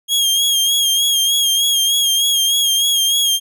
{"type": "tone with vibrato", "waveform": "sawtooth", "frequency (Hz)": 3256, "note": "G#7", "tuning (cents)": -35, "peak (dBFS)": -10, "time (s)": [0.08, 3.4], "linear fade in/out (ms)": 50, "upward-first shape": "sine", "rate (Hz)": 3.3, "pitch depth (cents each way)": 44, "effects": []}